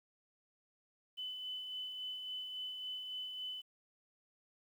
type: tone with tremolo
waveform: sine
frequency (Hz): 3013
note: F#7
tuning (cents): +31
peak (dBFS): -39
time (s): 1.17-3.62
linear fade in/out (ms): 20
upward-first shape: sine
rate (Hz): 3.6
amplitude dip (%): 35
effects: 11-bit